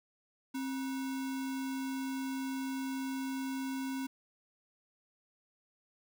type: tone with sample-and-hold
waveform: sine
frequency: 265.8 Hz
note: C4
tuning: 27 cents sharp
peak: -34 dBFS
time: 0.54-4.07 s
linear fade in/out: 10 ms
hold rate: 1225 Hz
effects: none